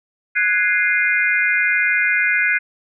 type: chord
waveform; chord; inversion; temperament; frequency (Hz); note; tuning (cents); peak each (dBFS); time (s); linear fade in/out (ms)
sine; Ab dominant seventh; third; equal with one note detuned; 1480 / 1661.2 / 2093 / 2448; Gb6 / Ab6 / C7 / Eb7; 0 / 0 / 0 / -29; -20 / -21 / -18 / -22; 0.35-2.59; 20
effects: none